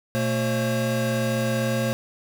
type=tone cluster; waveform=square; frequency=121.1 / 225.2 / 538 Hz; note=B2 / A3 / C5; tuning=-34 / +40 / +48 cents; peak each=-27 dBFS; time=0.15-1.93 s; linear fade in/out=0 ms; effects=none